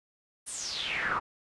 brown noise with band-pass filter sweep, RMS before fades -33 dBFS, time 0.46-1.2 s, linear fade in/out 20 ms, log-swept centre 10000 to 1100 Hz, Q 6.4, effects resampled to 24000 Hz

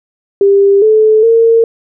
sine tone with pitch steps, 397.5 / 434 / 457 Hz, G4 / A4 / A#4, +24 / -24 / -34 cents, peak -4 dBFS, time 0.41-1.64 s, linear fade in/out 2 ms, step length 410 ms, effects none

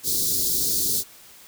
white band-stop noise, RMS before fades -23 dBFS, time 0.03-1.04 s, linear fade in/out 50 ms, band 460 to 3900 Hz, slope 48 dB/octave, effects white hiss -48 dBFS RMS until 1.47 s

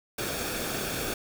pink noise with comb filter, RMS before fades -32 dBFS, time 0.18-1.14 s, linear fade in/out 5 ms, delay 1 ms, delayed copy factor -0.55, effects none

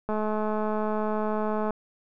click train, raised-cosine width 1 ms, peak -16 dBFS, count 347, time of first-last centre 0.09-1.707 s, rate 214 Hz, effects none

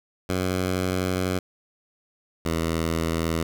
10% pulse tone pair in turn, 92.1 / 82.05 Hz, F#2 / E2, -7 / -8 cents, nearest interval major second, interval 201 cents, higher first, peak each -15 dBFS, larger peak neither, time 0.29-1.39 / 2.45-3.43 s, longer first, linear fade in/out 5 ms, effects none

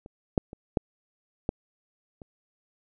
clicks, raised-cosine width 2 ms, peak -30 / -8 / -27 / -9 / -12 / -30 dBFS, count 6, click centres 0.061 / 0.378 / 0.531 / 0.772 / 1.491 / 2.218 s, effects none

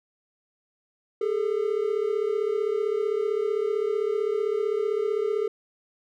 triangle tone pair together, 406.8 / 442.4 Hz, G#4 / A4, -36 / +9 cents, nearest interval minor second, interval 145 cents, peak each -24 dBFS, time 1.21-5.48 s, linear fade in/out 5 ms, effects none

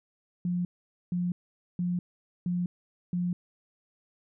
sine tone bursts, 177.1 Hz, F3, 24 cents sharp, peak -26 dBFS, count 5, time 0.45-3.33 s, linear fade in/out 2 ms, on 200 ms, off 470 ms, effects none

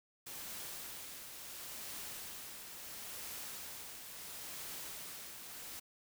white noise with tremolo, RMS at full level -45 dBFS, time 0.26-5.8 s, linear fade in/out 10 ms, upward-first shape triangle, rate 0.73 Hz, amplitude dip 45%, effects none

